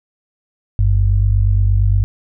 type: tone pair together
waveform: sine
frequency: 49.45 / 98 Hz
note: G1 / G2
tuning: +16 / 0 cents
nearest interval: octave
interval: 1184 cents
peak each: -13 dBFS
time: 0.79-2.04 s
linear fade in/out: 0 ms
effects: none